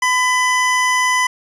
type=tone pair together; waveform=square; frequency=1009 / 1996 Hz; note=B5 / B6; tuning=+37 / +18 cents; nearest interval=octave; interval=1181 cents; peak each=-17 dBFS; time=0.02-1.27 s; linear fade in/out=5 ms; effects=resampled to 22050 Hz + 8-bit